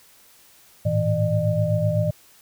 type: tone cluster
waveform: sine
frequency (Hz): 105.2 / 113.1 / 161.2 / 602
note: G#2 / A2 / E3 / D5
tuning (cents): +23 / +48 / -38 / +43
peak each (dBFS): -24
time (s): 0.85-2.11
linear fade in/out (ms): 10
effects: white hiss -53 dBFS RMS until 2.41 s